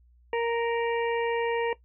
harmonic tone, 466.2 Hz, A#4, in tune, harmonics 1 / 2 / 4 / 5 / 6, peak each -25 / -31 / -37 / -39 / -41 dBFS, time 0.33-1.73 s, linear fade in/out 2 ms, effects noise-tail reverb RT60 0.1 s tail -17 dB re dry + added 60 Hz sine -56 dBFS peak until 1.84 s

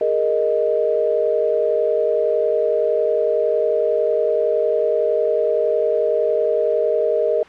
sine chord, Ab suspended second, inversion none, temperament equal, 415.3 / 466.2 / 622.3 Hz, Ab4 / Bb4 / Eb5, 0 / 0 / 0 cents, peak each -22 / -19 / -19 dBFS, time 0.01-7.43 s, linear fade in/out 2 ms, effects white hiss -42 dBFS RMS until 7.48 s + low-pass 2000 Hz 12 dB/octave

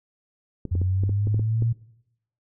clicks, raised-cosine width 3 ms, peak -18 dBFS, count 9, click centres 0.653 / 0.753 / 0.816 / 1.036 / 1.094 / 1.272 / 1.344 / 1.395 / 1.623 s
sine linear sweep, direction up, 87.7 to 117.4 Hz, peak -20 dBFS, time 0.71-1.73 s, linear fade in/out 10 ms
effects noise-tail reverb RT60 0.8 s tail -20 dB re dry

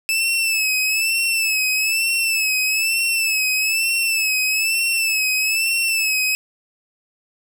sawtooth tone with vibrato, 2620 Hz, E7, 11 cents flat, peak -14 dBFS, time 0.09-6.35 s, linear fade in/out 0 ms, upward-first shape sine, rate 1.1 Hz, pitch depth 64 cents each way, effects none

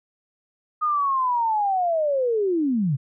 sine linear sweep, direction down, 1244.5 to 123.47 Hz, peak -19 dBFS, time 0.81-2.97 s, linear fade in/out 20 ms, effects none

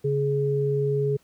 sine tone pair together, 139.8 / 419.3 Hz, C#3 / G#4, +15 / +17 cents, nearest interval octave + perfect fifth, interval 1902 cents, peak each -24 / -23 dBFS, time 0.04-1.17 s, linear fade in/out 10 ms, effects pink hiss -62 dBFS RMS until 1.23 s + high-pass 80 Hz 12 dB/octave

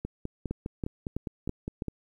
two click trains, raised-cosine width 3 ms, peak -20 / -18 dBFS, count 10 / 5, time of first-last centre 0.05-1.883 / 0.51-1.821 s, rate 4.91 / 3.05 Hz, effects 10-bit

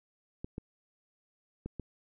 clicks, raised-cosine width 3 ms, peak -25 dBFS, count 4, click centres 0.445 / 0.581 / 1.66 / 1.797 s, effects none

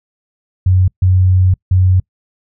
sine tone bursts at uneven times, 92.5 Hz, F#2, in tune, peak -7 dBFS, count 3, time 0.66-0.88 / 1.02-1.54 / 1.71-2 s, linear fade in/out 5 ms, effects noise-tail reverb RT60 0.1 s tail -26 dB re dry

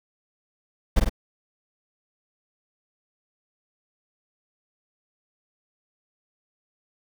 brown noise with echo, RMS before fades -17 dBFS, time 0.96-1 s, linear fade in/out 10 ms, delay 48 ms, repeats 2, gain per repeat -3 dB, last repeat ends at 1.096 s, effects none

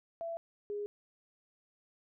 sine tone pair in turn, 669 / 412.1 Hz, E5 / G#4, +25 / -13 cents, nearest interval minor sixth, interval 838 cents, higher first, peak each -36 / -35 dBFS, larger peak second, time 0.21-0.37 / 0.7-0.86 s, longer neither, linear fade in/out 0 ms, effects none

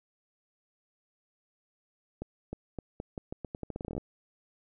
accelerating click train, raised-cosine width 2 ms, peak -23 dBFS, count 19, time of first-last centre 2.22-3.98 s, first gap 310 ms, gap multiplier 0.83, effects none

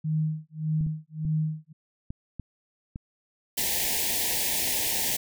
sine tone with tremolo, 155.9 Hz, D#3, 4 cents sharp, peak -22 dBFS, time 0.04-1.73 s, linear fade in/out 10 ms, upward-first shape sine, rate 1.7 Hz, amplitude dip 100%
clicks, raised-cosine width 5 ms, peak -23 dBFS, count 6, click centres 0.809 / 0.866 / 1.251 / 2.105 / 2.397 / 2.959 s
white band-stop noise, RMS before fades -27 dBFS, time 3.57-5.17 s, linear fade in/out 10 ms, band 960 to 1700 Hz, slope 96 dB/octave
effects none

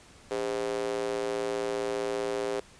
square tone with high-pass filter, 57.6 Hz, A#1, 20 cents flat, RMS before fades -31 dBFS, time 0.31-2.6 s, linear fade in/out 0 ms, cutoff 440 Hz, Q 4.5, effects pink hiss -54 dBFS RMS until 2.79 s + resampled to 22050 Hz

